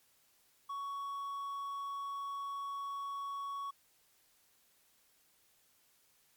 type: tone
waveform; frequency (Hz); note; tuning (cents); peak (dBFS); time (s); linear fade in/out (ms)
triangle; 1117; C#6; +13; -36; 0.69-3.71; 10
effects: white hiss -70 dBFS RMS until 6.36 s + MP3 96 kbps